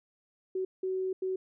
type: tone bursts at uneven times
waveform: sine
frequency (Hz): 375.6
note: F#4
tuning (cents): +26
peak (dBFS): -29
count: 3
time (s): 0.55-0.65 / 0.83-1.13 / 1.22-1.36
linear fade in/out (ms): 5
effects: none